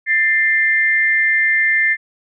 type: tone pair together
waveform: sine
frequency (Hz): 1780.7 / 2093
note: A6 / C7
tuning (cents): +20 / 0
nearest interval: minor third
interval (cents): 280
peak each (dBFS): -15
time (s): 0.06-1.97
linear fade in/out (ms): 50
effects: none